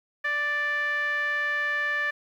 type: tone with low-pass filter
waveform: 5% pulse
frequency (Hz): 587.3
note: D5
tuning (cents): 0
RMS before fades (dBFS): -27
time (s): 0.24-2.11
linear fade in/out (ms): 10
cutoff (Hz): 1800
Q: 5.6
effects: 10-bit